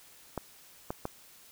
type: clicks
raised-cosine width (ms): 1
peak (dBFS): -19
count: 3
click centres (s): 0.377 / 0.905 / 1.054
effects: white hiss -56 dBFS RMS until 1.51 s